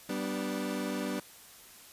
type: chord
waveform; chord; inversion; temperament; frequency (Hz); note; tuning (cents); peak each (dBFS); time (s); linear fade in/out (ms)
30% pulse; G major; none; equal with one note detuned; 193.75 / 246.9 / 293.7; G3 / B3 / D4; -20 / 0 / 0; -34; 0.09-1.2; 5
effects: white hiss -53 dBFS RMS until 1.92 s + resampled to 32000 Hz